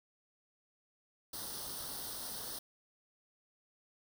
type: noise with comb filter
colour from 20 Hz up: white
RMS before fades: -43 dBFS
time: 1.33-2.59 s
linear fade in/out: 5 ms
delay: 0.21 ms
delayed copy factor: +0.8
effects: none